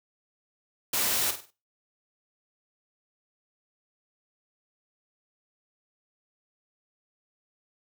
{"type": "noise with echo", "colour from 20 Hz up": "white", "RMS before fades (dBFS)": -27, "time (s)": [0.93, 1.31], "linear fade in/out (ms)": 5, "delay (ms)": 49, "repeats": 4, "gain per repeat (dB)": -9, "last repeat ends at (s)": 1.506, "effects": ["noise-tail reverb RT60 0.3 s tail -19 dB re dry", "high-pass 100 Hz 12 dB/octave"]}